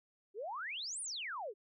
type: exponential two-way sweep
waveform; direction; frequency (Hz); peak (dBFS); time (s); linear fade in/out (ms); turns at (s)
sine; up then down; 370 to 9940 to 370; -39; 0.34-1.54; 50; 1.01
effects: none